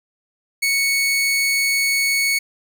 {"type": "tone", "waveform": "sawtooth", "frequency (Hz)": 2217, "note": "C#7", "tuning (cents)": 0, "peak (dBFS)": -13, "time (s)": [0.62, 2.39], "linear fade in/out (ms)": 10, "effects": []}